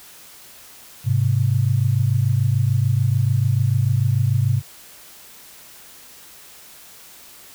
sine tone pair together, 103.98 / 130.81 Hz, G#2 / C3, +3 / 0 cents, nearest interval major third, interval 397 cents, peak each -18 dBFS, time 1.04-4.62 s, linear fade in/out 50 ms, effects white hiss -44 dBFS RMS until 7.54 s

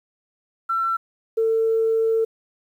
sine tone pair in turn, 1347 / 448.7 Hz, E6 / A4, +37 / +34 cents, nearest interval octave + perfect fifth, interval 1903 cents, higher first, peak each -19 / -16 dBFS, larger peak second, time 0.69-0.97 / 1.37-2.25 s, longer second, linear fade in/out 10 ms, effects tanh soft clip ceiling -12 dBFS + 9-bit

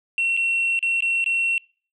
sine tone with dropouts, 2721 Hz, F7, 46 cents flat, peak -17 dBFS, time 0.18-1.58 s, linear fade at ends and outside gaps 1 ms, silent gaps 0.367-0.373 / 0.791-0.827 / 1.006-1.023 / 1.242-1.261 s, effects noise-tail reverb RT60 0.4 s tail -25 dB re dry + tanh soft clip ceiling -16 dBFS

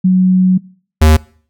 sine / square tone pair in turn, 185 / 77.78 Hz, F#3 / D#2, 0 / 0 cents, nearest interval octave + minor third, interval 1500 cents, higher first, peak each -6 / -5 dBFS, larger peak second, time 0.04-0.58 / 1.01-1.17 s, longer first, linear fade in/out 10 ms, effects noise-tail reverb RT60 0.5 s tail -23 dB re dry

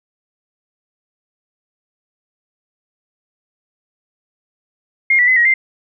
sine tone with pitch steps, 2130 / 1958 / 2031 / 1897 / 2091 Hz, C7 / B6 / B6 / A#6 / C7, +30 / -15 / +48 / +30 / -2 cents, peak -9 dBFS, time 5.1-5.54 s, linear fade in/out 5 ms, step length 88 ms, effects none

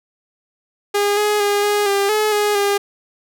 sawtooth tone with pitch steps, 408.1 / 418.5 / 408.1 / 413.3 / 398.8 / 427.1 / 415.9 / 403.6 Hz, G#4 / G#4 / G#4 / G#4 / G4 / G#4 / G#4 / G#4, -30 / +13 / -30 / -8 / +30 / +48 / +2 / -49 cents, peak -11 dBFS, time 0.94-2.78 s, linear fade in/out 10 ms, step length 230 ms, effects none

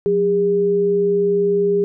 sine tone pair together, 180.32 / 404.8 Hz, F#3 / G#4, -44 / -44 cents, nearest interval octave + major second, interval 1400 cents, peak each -24 / -14 dBFS, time 0.06-1.84 s, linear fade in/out 0 ms, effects none

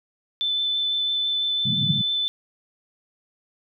sine tone with vibrato, 3520 Hz, A7, in tune, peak -21 dBFS, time 0.41-2.28 s, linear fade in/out 0 ms, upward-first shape sine, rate 6 Hz, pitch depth 8 cents each way
white band-pass noise, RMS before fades -26 dBFS, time 1.65-2.02 s, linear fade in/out 5 ms, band 120 to 200 Hz, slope 48 dB/octave
effects none

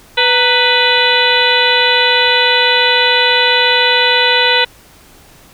harmonic tone with a mistuned harmonic, 495.3 Hz, B4, 5 cents sharp, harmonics 1 / 2 / 3 / 4 / 5 / 6 / 7 / 8, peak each -17 / -17 / -17 / -17 / -17 / -17 / -17 / -17 dBFS, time 0.17-4.65 s, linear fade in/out 10 ms, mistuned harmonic 2, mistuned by -110 cents, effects pink hiss -43 dBFS RMS until 5.53 s

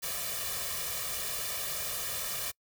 white noise with comb filter, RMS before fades -35 dBFS, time 0.02-2.52 s, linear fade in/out 20 ms, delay 1.7 ms, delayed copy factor +0.8, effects noise-tail reverb RT60 0.1 s tail -26 dB re dry

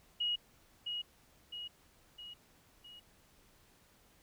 sine tone with echo, 2894 Hz, F#7, 39 cents flat, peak -31 dBFS, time 0.2-0.36 s, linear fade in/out 10 ms, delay 660 ms, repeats 4, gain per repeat -5 dB, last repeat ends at 3 s, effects pink hiss -66 dBFS RMS until 4.22 s

